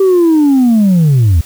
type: linear sweep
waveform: sine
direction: down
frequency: 392 to 74.5 Hz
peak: -3 dBFS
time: 0-1.41 s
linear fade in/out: 5 ms
effects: tanh soft clip ceiling -4 dBFS + white hiss -36 dBFS RMS until 1.45 s